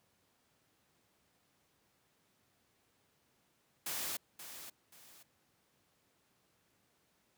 white noise with echo, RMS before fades -39 dBFS, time 3.86-4.17 s, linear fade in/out 5 ms, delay 530 ms, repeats 2, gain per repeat -10 dB, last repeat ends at 5.23 s, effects pink hiss -74 dBFS RMS until 7.37 s + high-pass 100 Hz 12 dB/octave

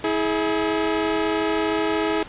sawtooth tone pair together, 324 / 421 Hz, E4 / G#4, -30 / +24 cents, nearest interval perfect fourth, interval 454 cents, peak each -19 dBFS, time 0.04-2.23 s, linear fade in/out 2 ms, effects pink hiss -40 dBFS RMS until 2.28 s + resampled to 8000 Hz

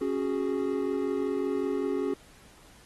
triangle chord, C# suspended fourth, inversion none, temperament equal with one note detuned, 275.4 / 370 / 415.3 Hz, C#4 / F#4 / G#4, -11 / 0 / 0 cents, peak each -29 dBFS, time 0.01-2.14 s, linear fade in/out 5 ms, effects pink hiss -56 dBFS RMS until 2.85 s + AAC 32 kbps

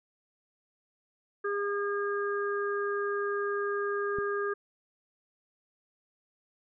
harmonic tone, 405.7 Hz, G#4, 41 cents flat, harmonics 1 / 3 / 4, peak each -30 / -35 / -36 dBFS, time 1.44-4.54 s, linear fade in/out 10 ms
click, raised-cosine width 3 ms, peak -26 dBFS, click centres 4.186 s
effects none

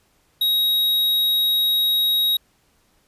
square tone, 3800 Hz, A#7, 33 cents sharp, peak -17 dBFS, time 0.41-2.37 s, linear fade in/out 5 ms, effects pink hiss -62 dBFS RMS until 3.07 s + resampled to 32000 Hz

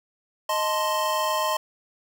square chord, A diminished, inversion second, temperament equal, 622.3 / 880 / 1046.5 Hz, Eb5 / A5 / C6, 0 / 0 / 0 cents, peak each -28 / -30 / -26 dBFS, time 0.49-1.57 s, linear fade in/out 5 ms, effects none

